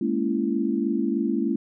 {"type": "chord", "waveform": "sine", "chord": "A# half-diminished seventh", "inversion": "third", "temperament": "just", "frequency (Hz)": [209.8, 233.1, 279.7, 335.6], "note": ["G#3", "A#3", "C#4", "E4"], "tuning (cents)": [18, 0, 16, 31], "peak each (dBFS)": -27, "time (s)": [0.01, 1.56], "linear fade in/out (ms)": 5, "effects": []}